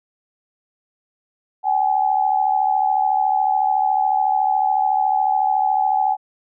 sine tone pair together, 767 / 840.9 Hz, G5 / G#5, -38 / +21 cents, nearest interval major second, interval 159 cents, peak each -18 dBFS, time 1.63-6.17 s, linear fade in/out 50 ms, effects none

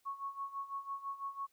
sine tone with tremolo, 1105 Hz, C#6, 6 cents flat, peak -36 dBFS, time 0.05-1.47 s, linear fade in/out 20 ms, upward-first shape sine, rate 6 Hz, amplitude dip 80%, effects white hiss -75 dBFS RMS until 1.52 s

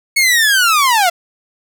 sawtooth linear sweep, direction down, 2217 to 667 Hz, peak -6 dBFS, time 0.16-1.1 s, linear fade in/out 10 ms, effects none

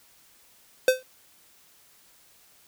square tone with exponential decay, 514 Hz, C5, 31 cents flat, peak -13 dBFS, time 0.88-1.03 s, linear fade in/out 2 ms, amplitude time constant 32 ms, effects white hiss -58 dBFS RMS until 2.67 s

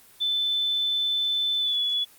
sine tone with pitch glide, 3520 to 3412 Hz, A7 to G#7, 0 to +46 cents, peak -22 dBFS, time 0.2-2.05 s, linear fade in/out 20 ms, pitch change -54 cents, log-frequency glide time 1.59-1.77 s, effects white hiss -53 dBFS RMS until 2.18 s + Opus 24 kbps

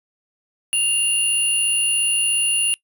sine tone pair together, 2794 / 9957 Hz, F7 / D#9, 0 / 0 cents, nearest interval octave + minor seventh, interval 2200 cents, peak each -17 dBFS, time 0.73-2.74 s, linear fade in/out 0 ms, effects noise-tail reverb RT60 0.1 s tail -24 dB re dry + tanh soft clip ceiling -13 dBFS

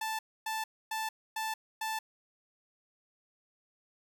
sawtooth tone bursts, 880 Hz, A5, in tune, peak -29 dBFS, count 5, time 0.01-1.99 s, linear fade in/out 5 ms, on 180 ms, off 270 ms, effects none

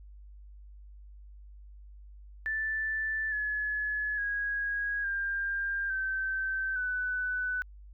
sine tone with pitch steps, 1760 / 1704 / 1649.7 / 1597.2 / 1546.4 / 1497.2 Hz, A6 / G#6 / G#6 / G6 / G6 / F#6, 0 / +44 / -12 / +32 / -24 / +20 cents, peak -29 dBFS, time 2.46-7.62 s, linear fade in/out 0 ms, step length 860 ms, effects added 50 Hz sine -47 dBFS peak until 7.93 s

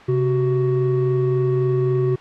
triangle tone pair together, 132.3 / 373.2 Hz, C3 / F#4, +20 / +15 cents, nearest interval octave + tritone, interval 1795 cents, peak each -17 dBFS, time 0.08-2.16 s, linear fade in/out 10 ms, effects white hiss -41 dBFS RMS until 2.2 s + low-pass 2000 Hz 12 dB/octave

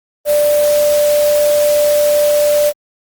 sine tone in noise, 590 Hz, D5, 8 cents sharp, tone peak -9 dBFS, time 0.25-2.73 s, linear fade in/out 50 ms, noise white, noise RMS -23 dBFS, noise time 0.25-2.73 s, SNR +11 dB, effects Opus 32 kbps

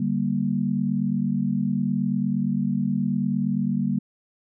sine chord, G minor, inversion second, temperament just, 147 / 196 / 235.2 Hz, D3 / G3 / Bb3, +2 / 0 / +16 cents, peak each -28 / -24 / -25 dBFS, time 0-3.99 s, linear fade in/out 5 ms, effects none

